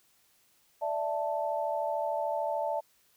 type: chord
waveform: sine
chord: D suspended second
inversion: none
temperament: just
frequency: 587.3 / 660.7 / 881 Hz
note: D5 / E5 / A5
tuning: 0 / +4 / +2 cents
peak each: -33 dBFS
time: 0.81-2.81 s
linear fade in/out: 20 ms
effects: white hiss -67 dBFS RMS until 3.16 s